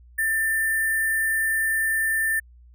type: tone with sample-and-hold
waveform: sine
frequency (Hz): 1785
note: A6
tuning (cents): +24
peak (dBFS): -20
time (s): 0.18-2.4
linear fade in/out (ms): 10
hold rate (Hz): 11025
effects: added 60 Hz sine -47 dBFS peak until 2.74 s